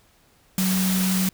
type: tone in noise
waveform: sine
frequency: 187.2 Hz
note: F#3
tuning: 20 cents sharp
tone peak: -20 dBFS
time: 0.58-1.29 s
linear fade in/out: 2 ms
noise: white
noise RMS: -27 dBFS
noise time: 0.58-1.29 s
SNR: +4 dB
effects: pink hiss -59 dBFS RMS until 1.33 s